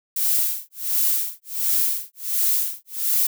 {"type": "noise with tremolo", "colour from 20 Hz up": "violet", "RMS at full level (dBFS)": -19, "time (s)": [0.16, 3.27], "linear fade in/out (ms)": 5, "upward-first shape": "sine", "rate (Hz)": 1.4, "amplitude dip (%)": 100, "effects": []}